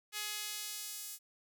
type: tone with high-pass filter sweep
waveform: sawtooth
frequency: 420 Hz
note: G#4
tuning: 19 cents sharp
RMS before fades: -42 dBFS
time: 0.12-1.19 s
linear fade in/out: 50 ms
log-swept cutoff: 2300 to 8000 Hz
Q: 0.75
effects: none